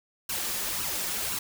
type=noise with flanger; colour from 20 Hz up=white; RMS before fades=-31 dBFS; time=0.29-1.39 s; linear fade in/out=5 ms; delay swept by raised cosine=0.71 to 5.61 ms; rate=1.9 Hz; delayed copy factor=+0.65; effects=none